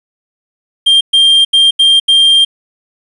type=tone bursts at uneven times; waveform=triangle; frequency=3189 Hz; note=G7; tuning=29 cents sharp; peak=-3 dBFS; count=5; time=0.86-1.01 / 1.13-1.45 / 1.53-1.71 / 1.79-2 / 2.08-2.45 s; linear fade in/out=10 ms; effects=resampled to 24000 Hz + 7-bit